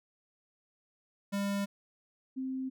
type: tone pair in turn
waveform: square / sine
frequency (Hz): 200 / 261.9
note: G3 / C4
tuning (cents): +35 / +2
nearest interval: perfect fourth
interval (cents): 467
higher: second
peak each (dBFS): -31 / -33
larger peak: first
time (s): 1.32-1.66 / 2.36-2.7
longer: neither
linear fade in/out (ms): 20
effects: none